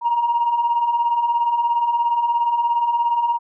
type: beating tone pair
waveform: sine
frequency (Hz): 929 / 946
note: A#5 / A#5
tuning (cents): -6 / +25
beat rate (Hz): 17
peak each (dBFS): -23 / -16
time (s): 0.01-3.39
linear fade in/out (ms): 50
effects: tanh soft clip ceiling -11 dBFS